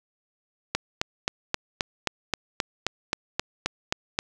click train, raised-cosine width 0.2 ms, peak -6 dBFS, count 14, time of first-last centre 0.75-4.189 s, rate 3.78 Hz, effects none

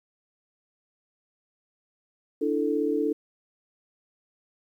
sine chord, D suspended second, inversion none, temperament just, 293.7 / 330.4 / 440.5 Hz, D4 / E4 / A4, 0 / +4 / +2 cents, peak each -27 / -29 / -26 dBFS, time 2.41-3.13 s, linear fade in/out 10 ms, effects 10-bit

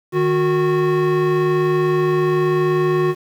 square tone pair together, 153.5 / 365.1 Hz, D#3 / F#4, -23 / -23 cents, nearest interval octave + minor third, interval 1500 cents, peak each -22 / -16 dBFS, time 0.12-3.15 s, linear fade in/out 50 ms, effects low-pass 2000 Hz 12 dB/octave + 7-bit

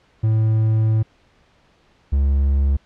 triangle tone pair in turn, 110 / 69.3 Hz, A2 / C#2, 0 / 0 cents, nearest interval minor sixth, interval 800 cents, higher first, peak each -12 dBFS, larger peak neither, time 0.23-1.03 / 2.12-2.77 s, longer first, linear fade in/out 10 ms, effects pink hiss -57 dBFS RMS until 2.85 s + low-pass 4000 Hz 12 dB/octave

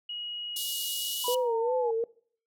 sine tone with pitch glide, 2897 to 2934 Hz, F#7 to F#7, -37 to -15 cents, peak -34 dBFS, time 0.09-1.36 s, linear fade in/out 5 ms, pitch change +22 cents, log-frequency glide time 0.97-1.22 s
white band-pass noise, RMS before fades -35 dBFS, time 0.56-1.35 s, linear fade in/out 5 ms, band 3300 to 16000 Hz, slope 48 dB/octave
sine linear sweep, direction down, 987.8 to 841 Hz, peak -32 dBFS, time 1.24-1.91 s, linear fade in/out 5 ms
sine tone with vibrato, 478.8 Hz, A#4, 46 cents sharp, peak -25 dBFS, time 1.28-2.04 s, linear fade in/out 2 ms, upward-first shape sine, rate 2.6 Hz, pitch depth 110 cents each way
effects noise-tail reverb RT60 0.5 s tail -21 dB re dry

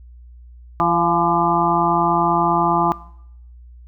harmonic tone with a mistuned harmonic, 170 Hz, F3, 46 cents flat, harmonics 1 / 2 / 4 / 5 / 6 / 7, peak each -24 / -23 / -22 / -20 / -21 / -19 dBFS, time 0.8-2.92 s, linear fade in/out 0 ms, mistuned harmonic 4, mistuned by +37 cents, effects noise-tail reverb RT60 0.7 s tail -19 dB re dry + added 60 Hz sine -39 dBFS peak until 3.87 s

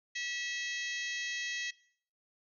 harmonic tone with a mistuned harmonic, 648 Hz, E5, 30 cents flat, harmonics 3 / 4 / 5 / 6 / 7 / 8 / 9 / 10, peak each -38 / -42 / -44 / -46 / -48 / -50 / -49 / -47 dBFS, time 0.15-1.71 s, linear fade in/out 10 ms, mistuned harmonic 7, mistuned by -44 cents, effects noise-tail reverb RT60 0.6 s tail -21 dB re dry

